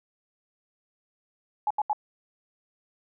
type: tone bursts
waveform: sine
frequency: 845 Hz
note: G#5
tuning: 30 cents sharp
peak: -22 dBFS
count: 3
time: 1.67-1.931 s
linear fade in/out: 2 ms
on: 35 ms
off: 78 ms
effects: none